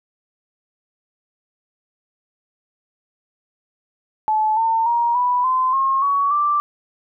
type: tone with pitch steps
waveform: sine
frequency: 864 / 902.8 / 943.3 / 985.6 / 1029.9 / 1076.1 / 1124.4 / 1174.8 Hz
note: A5 / A5 / A#5 / B5 / C6 / C6 / C#6 / D6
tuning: -32 / +44 / +20 / -4 / -28 / +48 / +24 / 0 cents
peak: -15 dBFS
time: 4.28-6.6 s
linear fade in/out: 0 ms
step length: 290 ms
effects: none